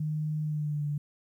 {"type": "tone with pitch glide", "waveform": "sine", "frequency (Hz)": [153.3, 146.72], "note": ["D#3", "D3"], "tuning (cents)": [-25, -1], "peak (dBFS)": -28, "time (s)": [0, 0.98], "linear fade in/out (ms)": 5, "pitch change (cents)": -76, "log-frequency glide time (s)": [0.42, 0.86], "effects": ["11-bit"]}